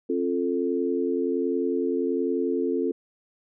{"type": "chord", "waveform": "sine", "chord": "F major", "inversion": "second", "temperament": "equal with one note detuned", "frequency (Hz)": [267.9, 349.2, 440], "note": ["C4", "F4", "A4"], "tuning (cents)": [41, 0, 0], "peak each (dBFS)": -27, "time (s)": [0.09, 2.92], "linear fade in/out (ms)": 10, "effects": []}